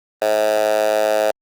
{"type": "tone with high-pass filter", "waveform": "10% pulse", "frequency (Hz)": 107.2, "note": "A2", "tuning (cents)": -45, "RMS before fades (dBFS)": -17, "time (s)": [0.22, 1.31], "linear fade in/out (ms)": 0, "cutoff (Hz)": 600, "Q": 4.4, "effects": ["Opus 24 kbps"]}